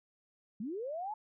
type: linear sweep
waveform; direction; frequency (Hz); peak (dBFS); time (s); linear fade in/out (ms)
sine; up; 190 to 880; -36; 0.6-1.14; 5
effects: none